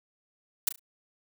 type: noise with echo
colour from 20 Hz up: blue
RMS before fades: -24 dBFS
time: 0.67-0.69 s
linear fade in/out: 5 ms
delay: 35 ms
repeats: 3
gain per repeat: -12 dB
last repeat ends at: 0.795 s
effects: none